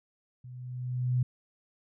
sine tone with level ramp, 125.3 Hz, B2, 25 cents sharp, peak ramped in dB -43 to -22 dBFS, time 0.44-1.23 s, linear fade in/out 5 ms, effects none

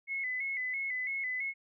sine tone with vibrato, 2093 Hz, C7, in tune, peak -32 dBFS, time 0.07-1.54 s, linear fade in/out 50 ms, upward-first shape square, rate 3 Hz, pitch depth 70 cents each way, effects none

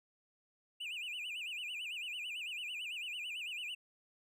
triangle tone with vibrato, 2678 Hz, E7, 27 cents sharp, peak -38 dBFS, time 0.8-3.75 s, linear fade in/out 10 ms, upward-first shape sine, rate 9 Hz, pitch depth 200 cents each way, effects none

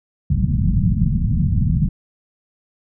white low-pass noise, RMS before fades -17 dBFS, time 0.3-1.89 s, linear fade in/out 5 ms, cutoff 200 Hz, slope 48 dB/octave, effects none

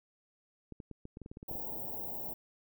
clicks, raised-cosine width 3 ms, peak -32 dBFS, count 12, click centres 0.723 / 0.802 / 0.913 / 1.054 / 1.171 / 1.217 / 1.261 / 1.315 / 1.371 / 1.429 / 1.513 / 1.554 s
white band-stop noise, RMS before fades -40 dBFS, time 1.48-2.34 s, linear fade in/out 10 ms, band 920 to 15000 Hz, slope 96 dB/octave
effects none

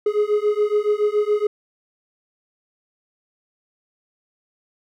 triangle beating tone pair, 415.3 / 422.4 Hz, G#4 / G#4, 0 / +29 cents, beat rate 7.1 Hz, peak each -18 / -18 dBFS, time 0.06-1.47 s, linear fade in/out 5 ms, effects none

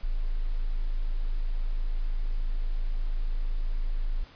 sine tone, 27.05 Hz, A0, 29 cents flat, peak -24 dBFS, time 0.03-4.24 s, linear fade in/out 10 ms, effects pink hiss -53 dBFS RMS until 4.35 s + resampled to 11025 Hz

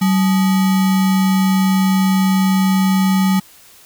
sine tone with sample-and-hold, 190 Hz, F#3, 46 cents sharp, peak -11 dBFS, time 0.01-3.4 s, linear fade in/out 10 ms, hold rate 1050 Hz, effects white hiss -45 dBFS RMS until 3.85 s

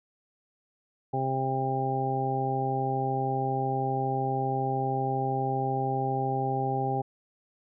harmonic tone, 132.7 Hz, C3, 25 cents sharp, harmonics 1 / 2 / 3 / 4 / 5 / 6, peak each -31 / -36 / -33 / -38 / -39 / -29 dBFS, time 1.13-7.02 s, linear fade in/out 10 ms, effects none

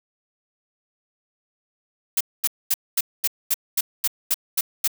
blue noise bursts, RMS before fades -20 dBFS, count 11, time 2.17-4.877 s, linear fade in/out 5 ms, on 37 ms, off 230 ms, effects none

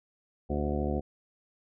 harmonic tone with a mistuned harmonic, 73.42 Hz, D2, in tune, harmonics 1 / 2 / 3 / 4 / 5 / 6 / 7 / 8 / 9 / 10, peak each -32 / -37 / -34 / -37 / -36 / -43 / -37 / -44 / -42 / -40 dBFS, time 0.49-1.01 s, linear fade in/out 20 ms, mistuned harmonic 6, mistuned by -56 cents, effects none

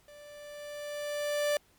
45% pulse tone with level ramp, 587.3 Hz, D5, in tune, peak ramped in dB -50 to -25 dBFS, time 0.08-1.57 s, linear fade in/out 2 ms, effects pink hiss -65 dBFS RMS until 1.78 s + MP3 96 kbps

